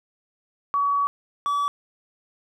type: tone pair in turn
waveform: sine / triangle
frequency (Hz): 1133 / 1145.5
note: C#6 / D6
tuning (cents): +37 / -44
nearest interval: unison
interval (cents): 19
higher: second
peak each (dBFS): -19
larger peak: neither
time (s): 0.74-1.07 / 1.46-1.68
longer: first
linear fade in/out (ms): 0
effects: none